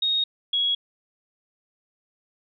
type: tone pair in turn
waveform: sine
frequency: 3735 / 3328 Hz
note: A#7 / G#7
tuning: +3 / +3 cents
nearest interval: major second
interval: 200 cents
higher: first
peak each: -20 dBFS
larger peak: neither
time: 0.02-0.24 / 0.53-0.75 s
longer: neither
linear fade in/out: 5 ms
effects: none